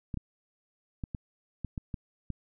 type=clicks; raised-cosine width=5 ms; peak=-22 dBFS; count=8; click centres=0.142 / 0.173 / 1.038 / 1.148 / 1.647 / 1.778 / 1.942 / 2.303 s; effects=none